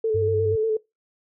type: tone with vibrato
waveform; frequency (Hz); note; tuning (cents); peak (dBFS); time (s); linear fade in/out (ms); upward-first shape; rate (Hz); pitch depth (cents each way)
sine; 440; A4; 0; -19; 0.04-0.77; 5; square; 8.4; 27
type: tone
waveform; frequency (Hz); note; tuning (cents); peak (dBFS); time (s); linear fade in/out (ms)
sine; 98; G2; 0; -25; 0.14-0.56; 10
effects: noise-tail reverb RT60 0.2 s tail -22 dB re dry